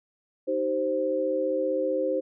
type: chord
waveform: sine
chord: C minor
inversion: first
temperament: equal with one note detuned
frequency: 311.1 / 386.4 / 523.3 Hz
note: Eb4 / G4 / C5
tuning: 0 / -25 / 0 cents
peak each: -31 / -31 / -25 dBFS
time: 0.47-2.21 s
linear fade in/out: 20 ms
effects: none